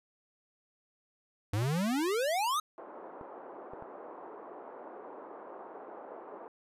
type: exponential sweep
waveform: square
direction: up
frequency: 97.1 to 1295 Hz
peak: -29 dBFS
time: 1.53-2.6 s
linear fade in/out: 5 ms
type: clicks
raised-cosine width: 1 ms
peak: -30 dBFS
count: 4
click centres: 1.623 / 3.212 / 3.735 / 3.824 s
type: band-pass noise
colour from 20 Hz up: pink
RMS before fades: -47 dBFS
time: 2.78-6.48 s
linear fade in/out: 0 ms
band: 340 to 1100 Hz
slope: 24 dB/octave
effects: resampled to 32000 Hz